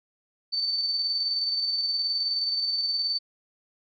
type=tone with tremolo; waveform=sine; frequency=4543 Hz; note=C#8; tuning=42 cents sharp; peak=-23 dBFS; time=0.52-3.19 s; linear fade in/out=20 ms; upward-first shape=square; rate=19 Hz; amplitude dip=30%; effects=none